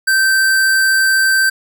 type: tone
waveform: square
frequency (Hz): 1556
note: G6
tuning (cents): -13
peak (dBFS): -11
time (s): 0.07-1.5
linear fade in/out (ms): 10
effects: none